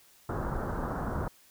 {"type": "low-pass noise", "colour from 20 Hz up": "pink", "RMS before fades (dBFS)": -33, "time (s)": [0.29, 1.28], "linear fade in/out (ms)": 2, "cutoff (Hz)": 1500, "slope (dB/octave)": 48, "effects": ["white hiss -60 dBFS RMS until 1.5 s"]}